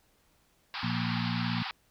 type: band-pass noise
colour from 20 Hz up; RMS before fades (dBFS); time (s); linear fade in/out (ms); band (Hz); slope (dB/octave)
pink; -37; 0.74-1.71; 0; 770 to 5000; 96
type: harmonic tone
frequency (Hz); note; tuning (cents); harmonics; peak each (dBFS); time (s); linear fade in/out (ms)
58.27; A#1; 0; 2 / 3 / 4; -34 / -33 / -34; 0.83-1.63; 5
effects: pink hiss -68 dBFS RMS until 1.9 s